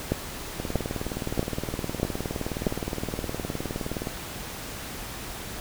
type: two click trains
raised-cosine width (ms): 2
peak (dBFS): -16 / -9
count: 68 / 5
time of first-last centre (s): 0.6-4.072 / 0.12-2.668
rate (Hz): 19.3 / 1.57
effects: pink hiss -37 dBFS RMS until 5.6 s